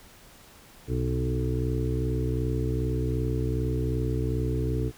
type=harmonic tone with a mistuned harmonic; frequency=62.6 Hz; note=B1; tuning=24 cents sharp; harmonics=1 / 2 / 4 / 5 / 6 / 7; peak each=-29 / -28 / -36 / -34 / -37 / -34 dBFS; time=0.87-4.92 s; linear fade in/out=50 ms; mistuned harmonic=1; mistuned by=+33 cents; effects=pink hiss -52 dBFS RMS until 4.97 s